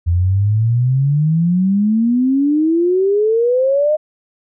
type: exponential sweep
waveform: sine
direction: up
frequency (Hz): 83.6 to 622.3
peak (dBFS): -11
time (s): 0.06-3.97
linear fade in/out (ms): 20
effects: none